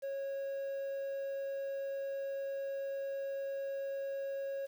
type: tone with quantisation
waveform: triangle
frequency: 549 Hz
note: C#5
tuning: 17 cents flat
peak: -34 dBFS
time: 0.02-4.67 s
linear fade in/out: 20 ms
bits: 10
effects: none